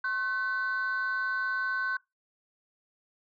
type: tone pair together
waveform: sine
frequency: 1074 / 1518.9 Hz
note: C6 / F#6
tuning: +45 / +45 cents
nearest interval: tritone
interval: 600 cents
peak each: -33 / -27 dBFS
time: 0.04-1.97 s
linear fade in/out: 5 ms
effects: noise-tail reverb RT60 0.2 s tail -22 dB re dry + tanh soft clip ceiling -24 dBFS